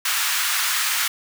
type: high-pass noise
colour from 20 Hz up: pink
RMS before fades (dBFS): -22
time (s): 0.05-1.08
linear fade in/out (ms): 5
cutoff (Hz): 1200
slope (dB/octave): 24
effects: none